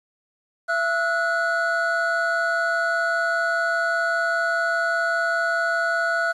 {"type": "tone cluster", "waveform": "triangle", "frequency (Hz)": [672, 1317, 1462], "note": ["E5", "E6", "F#6"], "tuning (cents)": [33, -2, -21], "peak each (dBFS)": [-23, -28, -20], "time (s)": [0.68, 6.33], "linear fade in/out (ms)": 20, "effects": ["resampled to 24000 Hz", "9-bit"]}